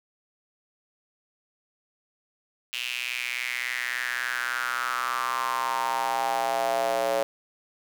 square tone with high-pass filter sweep, 61.74 Hz, B1, in tune, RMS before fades -28 dBFS, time 2.73-7.23 s, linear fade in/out 0 ms, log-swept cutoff 2800 to 570 Hz, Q 5.3, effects 9-bit

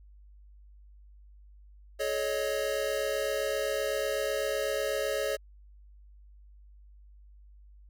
square chord, Ab suspended fourth, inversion none, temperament equal with one note detuned, 426 / 554.4 / 622.3 Hz, Ab4 / Db5 / Eb5, +44 / 0 / 0 cents, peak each -35 / -32 / -35 dBFS, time 1.99-5.37 s, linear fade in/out 20 ms, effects added 50 Hz sine -51 dBFS peak until 7.89 s

